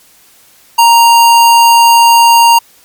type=tone; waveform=square; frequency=932.3 Hz; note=A#5; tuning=in tune; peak=-3 dBFS; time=0.78-2.59 s; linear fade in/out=10 ms; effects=white hiss -44 dBFS RMS until 2.84 s + MP3 96 kbps